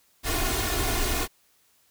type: noise with comb filter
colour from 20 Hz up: pink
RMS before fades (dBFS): -26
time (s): 0.23-1.28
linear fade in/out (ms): 50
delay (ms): 2.8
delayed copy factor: +0.8
effects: white hiss -64 dBFS RMS until 1.9 s